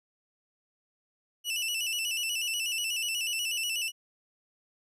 sawtooth tone with vibrato, 2794 Hz, F7, in tune, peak -26 dBFS, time 1.44-3.92 s, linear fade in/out 50 ms, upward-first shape square, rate 8.2 Hz, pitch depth 79 cents each way, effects resampled to 32000 Hz

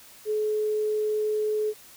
sine tone, 427 Hz, G#4, 48 cents sharp, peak -23 dBFS, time 0.25-1.74 s, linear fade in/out 50 ms, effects white hiss -50 dBFS RMS until 1.96 s

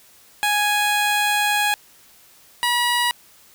15% pulse tone pair in turn, 830.6 / 965.4 Hz, G#5 / B5, 0 / -40 cents, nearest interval minor third, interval 260 cents, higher second, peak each -11 dBFS, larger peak neither, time 0.43-1.74 / 2.63-3.11 s, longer first, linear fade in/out 0 ms, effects white hiss -51 dBFS RMS until 3.54 s

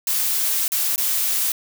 blue noise with dropouts, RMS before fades -21 dBFS, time 0.07-1.52 s, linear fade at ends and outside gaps 2 ms, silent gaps 0.68-0.719 / 0.96-0.979 s, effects none

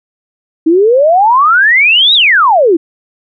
sine exponential two-way sweep, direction up then down, 309.3 to 3919 to 309.3 Hz, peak -4 dBFS, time 0.66-2.77 s, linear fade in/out 10 ms, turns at 2.14 s, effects none

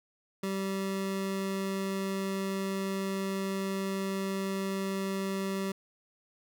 25% pulse tone, 193.7 Hz, G3, 20 cents flat, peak -27 dBFS, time 0.43-5.72 s, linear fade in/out 5 ms, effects none

